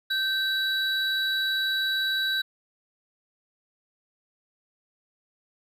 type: tone pair together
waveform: triangle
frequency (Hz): 1553 / 3913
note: G6 / B7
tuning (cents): -17 / -17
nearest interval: octave + major third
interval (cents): 1600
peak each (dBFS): -25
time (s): 0.1-2.42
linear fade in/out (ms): 10
effects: none